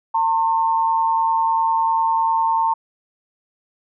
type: tone pair together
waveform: sine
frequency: 905 / 1067.9 Hz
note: A5 / C6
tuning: +48 / +35 cents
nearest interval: minor third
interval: 287 cents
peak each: -16 / -23 dBFS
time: 0.14-2.74 s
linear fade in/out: 10 ms
effects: none